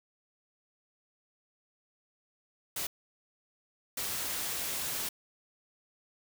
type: noise bursts at uneven times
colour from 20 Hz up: white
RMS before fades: -35 dBFS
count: 2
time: 2.76-2.87 / 3.97-5.09 s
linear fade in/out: 5 ms
effects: none